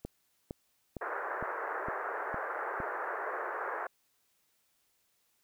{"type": "click train", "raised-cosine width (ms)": 2, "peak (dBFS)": -25, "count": 7, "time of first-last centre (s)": [0.05, 2.802], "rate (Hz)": 2.18}
{"type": "band-pass noise", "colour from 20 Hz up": "white", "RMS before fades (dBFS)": -37, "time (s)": [1.01, 3.87], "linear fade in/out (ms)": 5, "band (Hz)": [380, 1700], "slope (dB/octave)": 48}
{"effects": ["white hiss -74 dBFS RMS until 5.43 s"]}